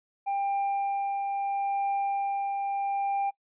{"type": "tone with tremolo", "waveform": "triangle", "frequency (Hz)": 795, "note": "G5", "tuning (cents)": 24, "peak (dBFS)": -23, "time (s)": [0.26, 3.31], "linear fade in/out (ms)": 20, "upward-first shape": "triangle", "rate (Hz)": 0.76, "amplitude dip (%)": 30, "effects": ["noise-tail reverb RT60 0.1 s tail -24 dB re dry", "resampled to 8000 Hz"]}